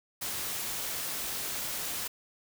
white noise, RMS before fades -35 dBFS, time 0.21-2.08 s, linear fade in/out 10 ms, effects none

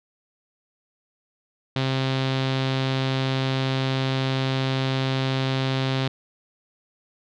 sawtooth tone with low-pass filter, 132.7 Hz, C3, 25 cents sharp, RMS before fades -24 dBFS, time 1.76-6.08 s, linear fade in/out 2 ms, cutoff 3800 Hz, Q 2.9, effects none

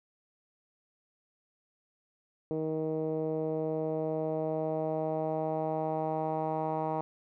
10% pulse tone with low-pass filter sweep, 157.5 Hz, D#3, 21 cents sharp, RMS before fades -32 dBFS, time 2.51-7.01 s, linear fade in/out 0 ms, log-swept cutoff 440 to 910 Hz, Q 2.5, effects none

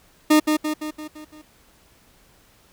40% pulse tone with echo, 306.1 Hz, D#4, 28 cents flat, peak -11 dBFS, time 0.3-0.4 s, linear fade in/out 10 ms, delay 170 ms, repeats 6, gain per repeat -5 dB, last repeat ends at 1.42 s, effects pink hiss -56 dBFS RMS until 2.72 s

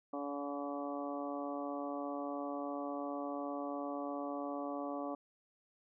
harmonic tone with a mistuned harmonic, 142.9 Hz, D3, 47 cents flat, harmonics 2 / 3 / 4 / 5 / 6 / 7 / 8, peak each -41 / -49 / -43 / -45 / -50 / -52 / -47 dBFS, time 0.13-5.15 s, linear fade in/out 5 ms, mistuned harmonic 6, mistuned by -17 cents, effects none

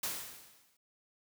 white noise with exponential decay, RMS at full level -34 dBFS, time 0.03-0.77 s, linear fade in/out 5 ms, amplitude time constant 160 ms, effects high-pass 60 Hz 12 dB/octave

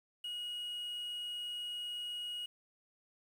triangle tone with quantisation, 2893 Hz, F#7, 40 cents flat, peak -37 dBFS, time 0.24-2.46 s, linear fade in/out 5 ms, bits 10, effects none

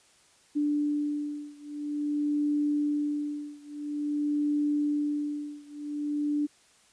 sine beating tone pair, 293.9 / 294.39 Hz, D4 / D4, +1 / +4 cents, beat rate 0.49 Hz, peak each -29 / -30 dBFS, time 0.55-6.47 s, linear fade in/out 20 ms, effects white hiss -61 dBFS RMS until 6.92 s + resampled to 22050 Hz

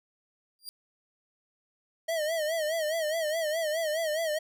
sawtooth tone with exponential growth, 4772 Hz, D8, 27 cents sharp, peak -31 dBFS, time 0.59-0.69 s, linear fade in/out 0 ms, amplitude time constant 21 ms
square tone with vibrato, 633 Hz, D#5, 30 cents sharp, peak -28 dBFS, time 2.08-4.39 s, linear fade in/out 10 ms, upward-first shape sine, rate 4.8 Hz, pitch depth 97 cents each way
effects none

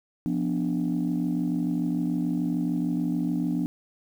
sine chord, B diminished, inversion second, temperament equal, 174.61 / 246.9 / 293.7 Hz, F3 / B3 / D4, 0 / 0 / 0 cents, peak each -27 dBFS, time 0.26-3.66 s, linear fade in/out 0 ms, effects tanh soft clip ceiling -18 dBFS + 9-bit

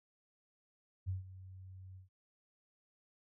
sine tone with ADSR envelope, 93.7 Hz, F#2, 22 cents sharp, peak -33 dBFS, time 1.06-2.09 s, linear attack 30 ms, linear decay 140 ms, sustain -16 dB, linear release 130 ms, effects none

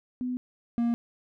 sine / triangle tone pair in turn, 250.2 / 235.3 Hz, B3 / A#3, +23 / +16 cents, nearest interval minor second, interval 107 cents, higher first, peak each -28 / -21 dBFS, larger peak second, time 0.21-0.37 / 0.78-0.94 s, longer neither, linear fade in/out 0 ms, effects none

